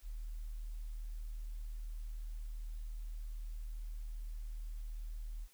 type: tone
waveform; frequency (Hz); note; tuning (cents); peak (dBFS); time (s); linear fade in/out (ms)
sine; 38.73; D#1; -7; -40; 0.02-5.48; 50
effects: white hiss -67 dBFS RMS until 5.53 s